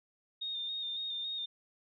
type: tone with vibrato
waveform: sine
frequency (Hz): 3668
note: A#7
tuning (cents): -29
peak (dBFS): -35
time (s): 0.41-1.46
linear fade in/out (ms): 10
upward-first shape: square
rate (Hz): 3.6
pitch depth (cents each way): 25
effects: none